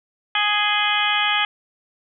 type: harmonic tone with a mistuned harmonic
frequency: 415.9 Hz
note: G#4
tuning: 2 cents sharp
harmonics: 2 / 3 / 4 / 5 / 6 / 7 / 8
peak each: -25 / -25 / -25 / -25 / -25 / -25 / -25 dBFS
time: 0.35-1.45 s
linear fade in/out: 2 ms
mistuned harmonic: 7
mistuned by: +67 cents
effects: none